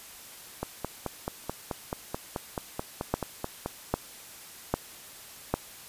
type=two click trains; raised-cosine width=1 ms; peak=-16 / -10 dBFS; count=15 / 4; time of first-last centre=0.63-3.66 / 3.14-5.54 s; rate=4.62 / 1.25 Hz; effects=white hiss -47 dBFS RMS until 5.88 s + resampled to 32000 Hz